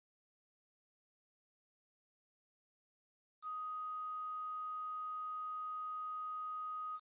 sine tone with quantisation, 1250 Hz, D#6, 8 cents sharp, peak -40 dBFS, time 3.42-7 s, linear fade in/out 50 ms, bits 10, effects resampled to 8000 Hz

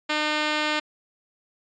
5% pulse tone, 303.2 Hz, D#4, 45 cents flat, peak -11 dBFS, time 0.09-0.8 s, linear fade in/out 10 ms, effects resampled to 16000 Hz

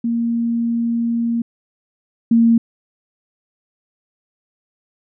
sine tone pair in turn, 233.1 / 230.7 Hz, A#3 / A#3, 0 / -18 cents, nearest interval unison, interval 18 cents, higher first, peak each -16 / -9 dBFS, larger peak second, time 0.04-1.42 / 2.31-2.58 s, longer first, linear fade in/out 5 ms, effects none

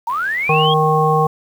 sine linear sweep, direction up, 880 to 3322 Hz, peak -17 dBFS, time 0.07-0.74 s, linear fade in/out 5 ms
click train, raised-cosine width 0.3 ms, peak -22 dBFS, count 48, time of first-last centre 0.1-0.657 s, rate 84.4 Hz
harmonic tone, 155.56 Hz, D#3, in tune, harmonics 1 / 3 / 5 / 7, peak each -17 / -17 / -17 / -17 dBFS, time 0.49-1.27 s, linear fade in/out 5 ms
effects 7-bit

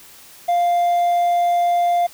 triangle tone with hard clipping, 698.5 Hz, F5, in tune, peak -15 dBFS, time 0.48-2.07 s, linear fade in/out 10 ms, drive 5 dB, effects white hiss -44 dBFS RMS until 2.13 s

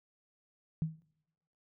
sine tone with exponential decay, 159 Hz, D#3, 38 cents sharp, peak -26 dBFS, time 0.82-1.02 s, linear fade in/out 0 ms, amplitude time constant 43 ms, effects noise-tail reverb RT60 0.9 s tail -25 dB re dry

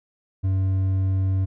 triangle tone with hard clipping, 95.3 Hz, G2, 48 cents flat, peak -20 dBFS, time 0.43-1.46 s, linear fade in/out 20 ms, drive 7 dB, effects none

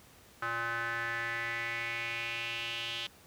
square tone with band-pass filter sweep, 116.54 Hz, A#2, in tune, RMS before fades -36 dBFS, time 0.42-3.07 s, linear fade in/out 5 ms, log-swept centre 1400 to 3200 Hz, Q 4.4, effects pink hiss -58 dBFS RMS until 3.26 s + high-pass 60 Hz 12 dB/octave

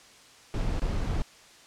brown noise with dropouts, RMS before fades -28 dBFS, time 0.54-1.22 s, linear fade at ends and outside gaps 0 ms, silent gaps 0.795-0.819 / 1.038-1.042 s, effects white hiss -53 dBFS RMS until 1.66 s + low-pass 7000 Hz 12 dB/octave

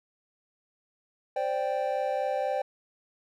triangle chord, C suspended second, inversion none, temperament equal, 523.3 / 587.3 / 784 Hz, C5 / D5 / G5, 0 / 0 / 0 cents, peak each -29 dBFS, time 1.36-2.62 s, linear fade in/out 5 ms, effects none

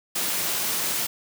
white high-pass noise, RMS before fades -26 dBFS, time 0.15-1.07 s, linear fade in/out 10 ms, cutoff 120 Hz, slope 24 dB/octave, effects none

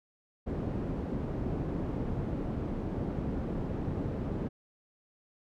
white low-pass noise, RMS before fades -34 dBFS, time 0.46-4.49 s, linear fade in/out 20 ms, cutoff 280 Hz, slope 12 dB/octave, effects none

